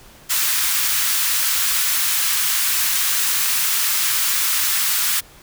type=high-pass noise; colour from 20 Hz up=white; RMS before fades=-19 dBFS; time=0.29-5.21 s; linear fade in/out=20 ms; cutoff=1100 Hz; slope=24 dB/octave; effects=pink hiss -46 dBFS RMS until 5.42 s